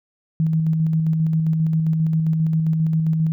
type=tone with tremolo; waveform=sine; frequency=160 Hz; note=D#3; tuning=49 cents sharp; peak=-15 dBFS; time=0.4-3.32 s; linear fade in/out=0 ms; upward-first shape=square; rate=7.5 Hz; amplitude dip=25%; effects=none